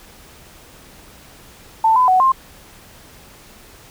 sine tone with pitch steps, 890 / 1008 / 744 / 1057 Hz, A5 / B5 / F#5 / C6, +20 / +35 / +9 / +17 cents, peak -10 dBFS, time 1.84-2.32 s, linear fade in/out 5 ms, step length 120 ms, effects pink hiss -44 dBFS RMS until 3.9 s

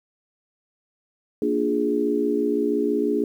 sine chord, Bb dominant seventh, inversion none, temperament equal, 233.1 / 293.7 / 349.2 / 415.3 Hz, Bb3 / D4 / F4 / Ab4, 0 / 0 / 0 / 0 cents, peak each -27 / -24 / -28 / -23 dBFS, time 1.42-3.24 s, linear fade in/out 2 ms, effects 9-bit

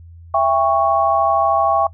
sine chord, C# diminished, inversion first, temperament just, 665.2 / 798.3 / 1108.7 Hz, E5 / G5 / C#6, +16 / +31 / 0 cents, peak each -17 dBFS, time 0.34-1.87 s, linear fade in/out 5 ms, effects noise-tail reverb RT60 0.1 s tail -22 dB re dry + added 84 Hz sine -37 dBFS peak until 1.93 s

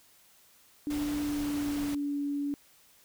sine tone with pitch glide, 293.7 to 285.7 Hz, D4 to D4, 0 to -48 cents, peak -29 dBFS, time 0.87-2.54 s, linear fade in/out 0 ms, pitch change -48 cents, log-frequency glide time 1.15-2.21 s
pink noise, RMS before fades -41 dBFS, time 0.9-1.95 s, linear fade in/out 5 ms
effects white hiss -61 dBFS RMS until 3.04 s

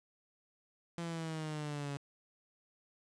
sawtooth exponential sweep, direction down, 170.9 to 140 Hz, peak -34 dBFS, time 0.98-1.97 s, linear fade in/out 0 ms, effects resampled to 22050 Hz + 10-bit

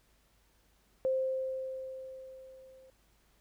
sine tone with level ramp, 524 Hz, C5, 2 cents sharp, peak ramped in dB -26 to -55 dBFS, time 1.05-2.9 s, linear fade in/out 0 ms, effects added 50 Hz sine -70 dBFS peak until 3.4 s + pink hiss -70 dBFS RMS until 3.4 s

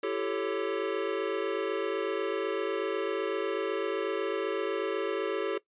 square chord, A dominant seventh, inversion second, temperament equal with one note detuned, 337.5 / 392 / 440 / 554.4 Hz, E4 / G4 / A4 / C#5, +41 / 0 / 0 / 0 cents, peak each -38 / -34 / -33 / -37 dBFS, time 0.03-5.58 s, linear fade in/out 5 ms, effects noise-tail reverb RT60 0.1 s tail -19 dB re dry + resampled to 8000 Hz

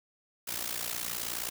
white noise with amplitude modulation, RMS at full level -32 dBFS, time 0.47-1.5 s, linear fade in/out 10 ms, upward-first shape sine, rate 59.2 Hz, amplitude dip 80%, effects none

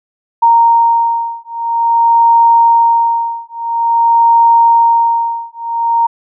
sine beating tone pair, 928 / 928.49 Hz, A#5 / A#5, -8 / -7 cents, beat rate 0.49 Hz, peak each -10 dBFS, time 0.42-6.07 s, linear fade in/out 10 ms, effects none

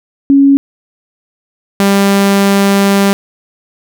sine / sawtooth tone pair in turn, 277.2 / 198.26 Hz, C#4 / G3, 0 / +20 cents, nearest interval tritone, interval 580 cents, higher first, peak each -3 dBFS, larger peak neither, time 0.3-0.57 / 1.8-3.13 s, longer second, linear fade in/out 0 ms, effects none

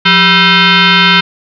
sine tone with frequency modulation, 756 Hz, F#5, 37 cents sharp, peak -4 dBFS, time 0.05-1.21 s, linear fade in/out 10 ms, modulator 577 Hz, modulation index 5.5, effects none

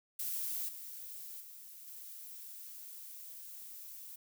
violet noise with level steps, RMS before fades -38 / -47 / -52 / -49 dBFS, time 0.19-4.16 s, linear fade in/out 5 ms, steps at 0.68 / 1.4 / 1.87 s, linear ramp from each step 10 ms, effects none

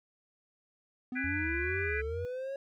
triangle linear sweep, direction up, 246.9 to 554.4 Hz, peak -33 dBFS, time 1.12-2.56 s, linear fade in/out 2 ms
sine chord, G# half-diminished seventh, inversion third, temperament just, 1495.1 / 1661.2 / 1993.5 / 2392 Hz, F#6 / G#6 / B6 / D7, +18 / 0 / +16 / +31 cents, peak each -38 dBFS, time 1.15-2.02 s, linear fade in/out 20 ms
sine tone with vibrato, 79 Hz, D#2, 27 cents sharp, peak -36 dBFS, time 1.24-2.25 s, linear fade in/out 0 ms, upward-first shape sine, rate 2.3 Hz, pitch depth 230 cents each way
effects none

